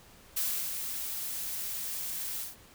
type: noise with ADSR envelope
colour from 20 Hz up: blue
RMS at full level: -30 dBFS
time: 0.36-2.56 s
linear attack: 12 ms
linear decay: 350 ms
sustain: -6 dB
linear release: 160 ms
effects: pink hiss -56 dBFS RMS until 2.74 s